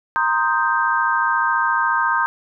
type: chord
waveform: sine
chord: C minor seventh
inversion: third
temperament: equal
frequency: 932.3 / 1046.5 / 1244.5 / 1568 Hz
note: Bb5 / C6 / Eb6 / G6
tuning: 0 / 0 / 0 / 0 cents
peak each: -21 / -23 / -22 / -20 dBFS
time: 0.16-2.26 s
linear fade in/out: 0 ms
effects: none